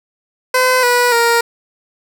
15% pulse tone with pitch steps, 510 / 488.4 / 467.7 Hz, C5 / B4 / A#4, -44 / -19 / +6 cents, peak -4 dBFS, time 0.54-1.41 s, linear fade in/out 5 ms, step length 290 ms, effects none

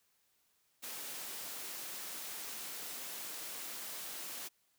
white high-pass noise, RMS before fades -44 dBFS, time 0.82-4.49 s, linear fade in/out 20 ms, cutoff 200 Hz, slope 12 dB/octave, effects white hiss -75 dBFS RMS until 4.78 s

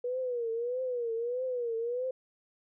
sine tone with vibrato, 483.5 Hz, B4, 37 cents flat, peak -30 dBFS, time 0.04-2.11 s, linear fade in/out 5 ms, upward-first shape triangle, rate 1.6 Hz, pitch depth 130 cents each way, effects none

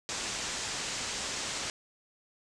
white low-pass noise, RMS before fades -36 dBFS, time 0.09-1.7 s, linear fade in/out 0 ms, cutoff 8000 Hz, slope 48 dB/octave, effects none

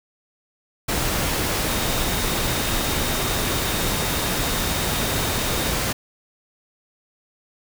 sine tone in noise, 3702 Hz, A#7, 13 cents flat, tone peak -34 dBFS, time 1.68-5.73 s, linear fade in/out 10 ms, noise pink, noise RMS -23 dBFS, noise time 0.88-5.93 s, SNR -14 dB, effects none

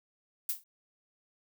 violet noise with exponential decay, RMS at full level -27 dBFS, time 0.49-0.64 s, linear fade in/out 5 ms, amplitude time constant 31 ms, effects none

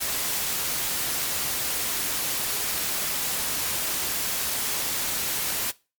white noise, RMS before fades -27 dBFS, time 0-5.72 s, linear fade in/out 20 ms, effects noise-tail reverb RT60 0.3 s tail -21 dB re dry + MP3 96 kbps

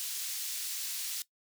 pink high-pass noise, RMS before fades -37 dBFS, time 0-1.22 s, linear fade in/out 0 ms, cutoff 4300 Hz, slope 12 dB/octave, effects noise-tail reverb RT60 0.1 s tail -18 dB re dry

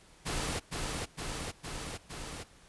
pink noise with echo, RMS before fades -34 dBFS, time 0.25-0.6 s, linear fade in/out 20 ms, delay 460 ms, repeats 4, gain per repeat -2 dB, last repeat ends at 2.44 s, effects pink hiss -59 dBFS RMS until 2.68 s + resampled to 24000 Hz

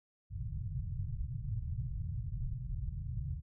white low-pass noise, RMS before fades -38 dBFS, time 0.3-3.42 s, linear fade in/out 50 ms, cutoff 140 Hz, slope 48 dB/octave, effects none

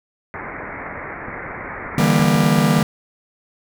white low-pass noise, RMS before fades -31 dBFS, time 0.34-2.28 s, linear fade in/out 0 ms, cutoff 2200 Hz, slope 96 dB/octave
clicks, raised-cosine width 3 ms, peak -21 dBFS, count 10, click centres 1.284 / 1.509 / 1.862 / 2 / 2.197 / 2.243 / 2.353 / 2.442 / 2.583 / 2.784 s
45% pulse chord, E half-diminished seventh, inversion third, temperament just, 148.33 / 164.81 / 197.78 / 237.3 Hz, D3 / E3 / G3 / Bb3, +18 / 0 / +16 / +31 cents, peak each -19 dBFS, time 1.98-2.83 s, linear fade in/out 2 ms
effects none

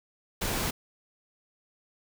pink noise, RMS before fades -30 dBFS, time 0.41-0.71 s, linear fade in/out 10 ms, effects none

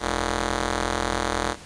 5% pulse ring-modulated tone, 130.81 Hz, C3, in tune, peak -9 dBFS, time 0-1.56 s, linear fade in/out 50 ms, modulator 176 Hz, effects pink hiss -43 dBFS RMS until 1.65 s + resampled to 22050 Hz

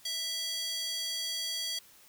square tone with high-pass filter, 659.3 Hz, E5, in tune, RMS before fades -35 dBFS, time 0.05-1.79 s, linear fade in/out 5 ms, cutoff 3900 Hz, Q 3.3, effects white hiss -58 dBFS RMS until 2.08 s

